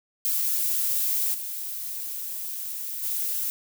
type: noise with level steps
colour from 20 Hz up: violet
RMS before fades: -25 / -33 / -28 dBFS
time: 0.25-3.5 s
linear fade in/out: 0 ms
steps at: 1.33 / 3.02 s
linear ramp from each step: 20 ms
effects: none